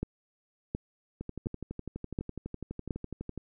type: two click trains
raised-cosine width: 3 ms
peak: -24 / -18 dBFS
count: 27 / 5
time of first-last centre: 1.21-3.377 / 0.03-2.908 s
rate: 12 / 1.39 Hz
effects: none

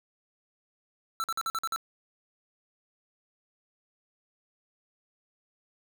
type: tone bursts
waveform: square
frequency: 1332 Hz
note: E6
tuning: 18 cents sharp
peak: -29 dBFS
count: 7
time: 1.2-1.761 s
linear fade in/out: 0 ms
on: 39 ms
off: 48 ms
effects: none

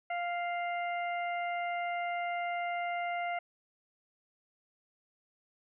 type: harmonic tone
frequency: 698.5 Hz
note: F5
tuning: in tune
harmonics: 1 / 2 / 3 / 4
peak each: -33 / -43 / -39 / -49 dBFS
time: 0.1-3.39 s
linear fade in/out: 5 ms
effects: none

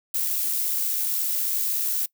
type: noise with amplitude modulation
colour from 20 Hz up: violet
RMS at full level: -24 dBFS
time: 0.14-2.06 s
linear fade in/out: 5 ms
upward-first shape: sine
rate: 76.3 Hz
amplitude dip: 25%
effects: noise-tail reverb RT60 0.1 s tail -22 dB re dry

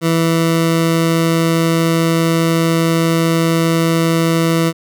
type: tone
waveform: 20% pulse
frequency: 164.81 Hz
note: E3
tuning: in tune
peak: -7 dBFS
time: 0.01-4.73 s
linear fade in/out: 50 ms
effects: none

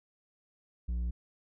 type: tone with low-pass filter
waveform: square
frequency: 59.5 Hz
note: A#1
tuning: 36 cents sharp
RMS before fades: -33 dBFS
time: 0.88-1.11 s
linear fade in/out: 10 ms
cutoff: 130 Hz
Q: 0.77
effects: none

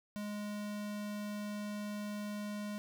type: tone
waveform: square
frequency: 207.7 Hz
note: G#3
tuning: in tune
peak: -39 dBFS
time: 0.16-2.78 s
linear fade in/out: 0 ms
effects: none

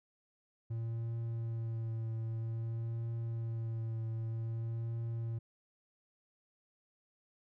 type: tone with vibrato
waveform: triangle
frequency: 114 Hz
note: A#2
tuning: 38 cents flat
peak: -33 dBFS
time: 0.7-5.39 s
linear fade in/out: 10 ms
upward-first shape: triangle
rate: 0.52 Hz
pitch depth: 25 cents each way
effects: none

